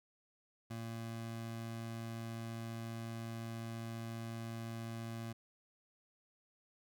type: tone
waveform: 25% pulse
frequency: 114.4 Hz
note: A#2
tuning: 32 cents flat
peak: -38 dBFS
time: 0.7-5.33 s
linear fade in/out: 10 ms
effects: none